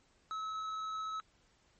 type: tone with tanh clipping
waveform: sine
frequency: 1293 Hz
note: E6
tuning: 34 cents flat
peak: -38 dBFS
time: 0.31-1.2 s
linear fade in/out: 0 ms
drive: 8 dB
effects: pink hiss -70 dBFS RMS until 1.79 s + MP3 32 kbps